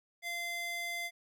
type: tone with high-pass filter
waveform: square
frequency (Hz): 690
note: F5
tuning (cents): -21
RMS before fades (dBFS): -38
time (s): 0.22-1.11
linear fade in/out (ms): 50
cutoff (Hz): 1500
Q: 9.5
effects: none